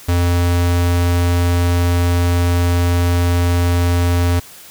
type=tone; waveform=square; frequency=87.31 Hz; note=F2; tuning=in tune; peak=-13 dBFS; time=0.08-4.4 s; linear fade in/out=10 ms; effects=white hiss -39 dBFS RMS until 4.7 s